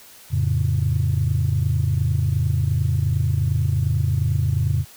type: chord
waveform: sine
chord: F augmented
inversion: none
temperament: equal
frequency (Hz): 87.31 / 110 / 138.59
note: F2 / A2 / C#3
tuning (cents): 0 / 0 / 0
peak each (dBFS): -21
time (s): 0.3-4.85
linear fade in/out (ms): 50
effects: tanh soft clip ceiling -10 dBFS + white hiss -46 dBFS RMS until 4.96 s